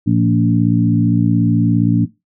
harmonic tone with a mistuned harmonic, 57.4 Hz, A#1, 26 cents flat, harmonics 2 / 3 / 4 / 5, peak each -16 / -16 / -16 / -16 dBFS, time 0.06-2.06 s, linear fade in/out 20 ms, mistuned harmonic 3, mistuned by +17 cents, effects noise-tail reverb RT60 0.2 s tail -17 dB re dry

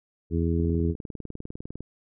harmonic tone, 83.5 Hz, E2, 23 cents sharp, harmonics 1 / 2 / 3 / 4 / 5, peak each -25 / -28 / -30 / -31 / -32 dBFS, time 0.3-0.95 s, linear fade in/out 50 ms
click train, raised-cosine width 3 ms, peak -24 dBFS, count 25, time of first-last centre 0.6-1.806 s, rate 19.9 Hz
effects none

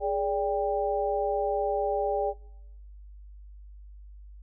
sine tone cluster, 415.6 / 580 / 793 Hz, G#4 / D5 / G5, +1 / -22 / +20 cents, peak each -29 dBFS, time 0-2.34 s, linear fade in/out 50 ms, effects noise-tail reverb RT60 0.9 s tail -23 dB re dry + added 50 Hz sine -44 dBFS peak until 4.42 s

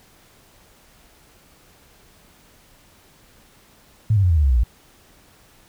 sine tone with pitch steps, 108.3 / 98.74 / 90.02 / 82.08 / 74.83 / 68.22 / 62.2 / 56.71 Hz, A2 / G2 / F#2 / E2 / D2 / C#2 / B1 / A#1, -27 / +13 / -47 / -7 / +33 / -27 / +13 / -47 cents, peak -13 dBFS, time 4.1-4.636 s, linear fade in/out 5 ms, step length 67 ms, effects pink hiss -53 dBFS RMS until 5.68 s

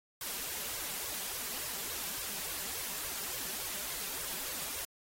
white noise with flanger, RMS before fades -39 dBFS, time 0.21-4.85 s, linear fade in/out 2 ms, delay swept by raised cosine 1.8 to 5.2 ms, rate 3.5 Hz, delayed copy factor +0.9, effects AAC 48 kbps

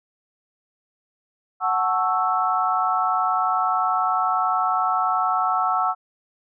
sine chord, F# minor seventh, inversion none, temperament equal, 740 / 880 / 1108.7 / 1318.5 Hz, F#5 / A5 / C#6 / E6, 0 / 0 / 0 / 0 cents, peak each -23 / -28 / -26 / -22 dBFS, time 1.6-5.95 s, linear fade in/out 50 ms, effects none

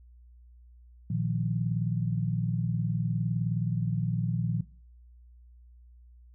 sine chord, Bb suspended fourth, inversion none, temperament just, 116.54 / 155.39 / 174.81 Hz, Bb2 / Eb3 / F3, 0 / -2 / +2 cents, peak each -30 / -31 / -31 dBFS, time 1.1-4.61 s, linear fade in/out 5 ms, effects noise-tail reverb RT60 0.4 s tail -18 dB re dry + added 60 Hz sine -51 dBFS peak until 6.34 s

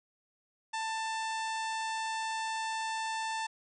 harmonic tone with a mistuned harmonic, 888 Hz, A5, 16 cents sharp, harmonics 1 / 2 / 3 / 4 / 5 / 6 / 7 / 8 / 9 / 10, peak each -34 / -40 / -44 / -46 / -48 / -50 / -51 / -52 / -53 / -54 dBFS, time 0.73-3.47 s, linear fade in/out 10 ms, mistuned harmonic 7, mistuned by -23 cents, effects none

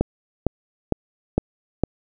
click train, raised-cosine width 2 ms, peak -4 dBFS, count 5, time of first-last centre 0.01-1.836 s, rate 2.19 Hz, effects none

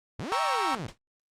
sawtooth linear two-way sweep, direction up then down, 73.7 to 660 to 94 Hz, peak -29 dBFS, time 0.19-0.87 s, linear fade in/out 0 ms, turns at 0.41 s
40% pulse chord, G diminished seventh, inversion none, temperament equal, 784 / 932.3 / 1108.7 / 1318.5 Hz, G5 / Bb5 / Db6 / Fb6, 0 / 0 / 0 / 0 cents, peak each -30 dBFS, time 0.32-0.75 s, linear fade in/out 0 ms
pink noise with exponential decay, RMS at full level -36 dBFS, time 0.88-0.98 s, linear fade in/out 5 ms, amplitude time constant 20 ms
effects low-pass 7000 Hz 12 dB/octave + Opus 48 kbps

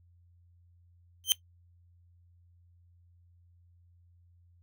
sawtooth tone with exponential growth, 3118 Hz, G7, 10 cents flat, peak -14 dBFS, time 1.24-1.32 s, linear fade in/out 0 ms, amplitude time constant 17 ms, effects noise-tail reverb RT60 0.1 s tail -17 dB re dry + added 87 Hz sine -59 dBFS peak until 4.62 s

